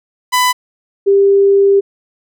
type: tone pair in turn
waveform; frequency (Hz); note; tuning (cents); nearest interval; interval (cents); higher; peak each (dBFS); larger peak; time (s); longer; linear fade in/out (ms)
sawtooth / sine; 999 / 396.5; B5 / G4; +20 / +20; octave + major third; 1600; first; -6; neither; 0.32-0.53 / 1.06-1.81; second; 20
effects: none